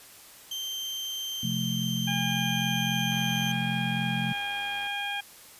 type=tone; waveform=35% pulse; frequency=3136 Hz; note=G7; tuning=in tune; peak=-30 dBFS; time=0.51-3.52 s; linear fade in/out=5 ms
type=chord; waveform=sine; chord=F major; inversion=second; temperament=just; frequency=130.96 / 174.61 / 218.3 Hz; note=C3 / F3 / A3; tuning=+2 / 0 / -13 cents; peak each=-32 dBFS; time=1.43-4.33 s; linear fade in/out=5 ms
type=harmonic tone; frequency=810 Hz; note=G#5; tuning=43 cents flat; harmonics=1 / 2 / 3 / 4; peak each=-35 / -35 / -35 / -35 dBFS; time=2.07-5.21 s; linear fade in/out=10 ms
type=click train; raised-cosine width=0.3 ms; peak=-30 dBFS; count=170; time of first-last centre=3.12-4.869 s; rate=96.6 Hz
effects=white hiss -50 dBFS RMS until 5.59 s + resampled to 32000 Hz